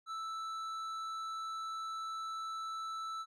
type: tone with tanh clipping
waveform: sine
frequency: 1318.5 Hz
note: E6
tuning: in tune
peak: -40 dBFS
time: 0.06-3.26 s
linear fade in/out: 50 ms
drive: 10 dB
effects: none